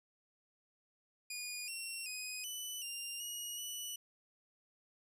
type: tone with pitch steps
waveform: 15% pulse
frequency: 2449 / 2729 / 2503 / 2986 / 2792 / 2892 / 2958 Hz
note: D#7 / F7 / D#7 / F#7 / F7 / F#7 / F#7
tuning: -28 / -41 / +10 / +15 / -1 / -40 / -1 cents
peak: -34 dBFS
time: 1.3-3.96 s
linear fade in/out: 5 ms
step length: 380 ms
effects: none